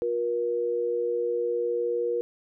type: tone pair together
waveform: sine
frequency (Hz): 356.9 / 476.4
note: F4 / A#4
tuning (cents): +38 / +38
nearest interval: perfect fourth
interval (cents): 500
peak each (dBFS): -31 / -25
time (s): 0.02-2.21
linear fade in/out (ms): 0
effects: none